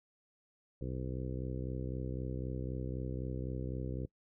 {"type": "harmonic tone", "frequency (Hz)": 63.9, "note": "C2", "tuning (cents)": -40, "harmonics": [1, 2, 3, 4, 5, 6, 7, 8], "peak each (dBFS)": [-41, -40, -46, -47, -46, -49, -48, -50], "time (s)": [0.81, 4.06], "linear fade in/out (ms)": 5, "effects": ["noise-tail reverb RT60 0.1 s tail -22 dB re dry"]}